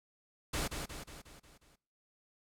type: noise with echo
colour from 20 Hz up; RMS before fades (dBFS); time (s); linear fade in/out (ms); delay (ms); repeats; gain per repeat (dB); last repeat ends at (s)
pink; -35; 0.53-0.68; 10; 180; 6; -5; 1.76
effects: noise-tail reverb RT60 0.6 s tail -24 dB re dry + low-pass 12000 Hz 12 dB/octave